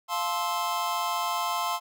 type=chord; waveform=square; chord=F major seventh; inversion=none; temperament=just; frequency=698.5 / 873.1 / 1047.7 / 1309.6 Hz; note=F5 / A5 / C6 / E6; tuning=0 / -14 / +2 / -12 cents; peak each=-34 / -34 / -30 / -36 dBFS; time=0.08-1.8 s; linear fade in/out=50 ms; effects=none